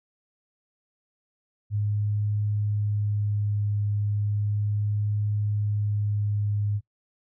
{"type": "tone with vibrato", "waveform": "sine", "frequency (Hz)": 103.83, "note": "G#2", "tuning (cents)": 0, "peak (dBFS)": -23, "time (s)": [1.7, 6.81], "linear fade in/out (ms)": 50, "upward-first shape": "triangle", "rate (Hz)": 0.35, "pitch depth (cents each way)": 10, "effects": ["noise-tail reverb RT60 0.1 s tail -20 dB re dry"]}